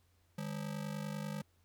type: ring-modulated tone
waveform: square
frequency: 177.4 Hz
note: F3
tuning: 27 cents sharp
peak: -36 dBFS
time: 0.38-1.42 s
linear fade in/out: 2 ms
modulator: 25.1 Hz
effects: added 87 Hz sine -70 dBFS peak until 1.64 s + pink hiss -75 dBFS RMS until 1.64 s